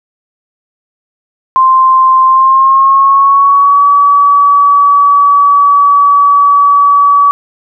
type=tone with pitch glide; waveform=sine; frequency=1046.5 to 1141.2 Hz; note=C6 to C#6; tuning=0 to +50 cents; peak=-3 dBFS; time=1.56-7.31 s; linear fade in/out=0 ms; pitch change=+150 cents; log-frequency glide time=2.25-3.86 s; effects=none